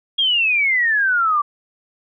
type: exponential sweep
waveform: sine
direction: down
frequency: 3302 to 1152 Hz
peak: -14 dBFS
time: 0.18-1.42 s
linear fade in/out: 10 ms
effects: none